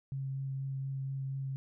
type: tone with vibrato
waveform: sine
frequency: 135.2 Hz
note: C#3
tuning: 43 cents flat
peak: -34 dBFS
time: 0.12-1.56 s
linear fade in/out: 0 ms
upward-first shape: triangle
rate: 4.2 Hz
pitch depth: 12 cents each way
effects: none